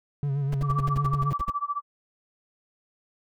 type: tone with vibrato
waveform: triangle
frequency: 140 Hz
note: C#3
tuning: 18 cents sharp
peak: -22 dBFS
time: 0.23-1.33 s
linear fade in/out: 0 ms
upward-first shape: sine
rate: 7.9 Hz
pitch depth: 55 cents each way
type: noise bursts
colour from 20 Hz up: brown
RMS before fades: -30 dBFS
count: 12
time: 0.52-1.502 s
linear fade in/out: 5 ms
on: 25 ms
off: 62 ms
type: tone with tremolo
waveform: sine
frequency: 1159 Hz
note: D6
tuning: 23 cents flat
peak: -23 dBFS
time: 0.62-1.82 s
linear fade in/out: 50 ms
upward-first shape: sine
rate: 14 Hz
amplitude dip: 95%
effects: none